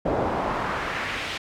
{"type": "noise with band-pass filter sweep", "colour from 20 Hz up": "brown", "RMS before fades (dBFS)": -27, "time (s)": [0.05, 1.38], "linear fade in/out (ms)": 10, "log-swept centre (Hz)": [560, 3100], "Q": 1.4, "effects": []}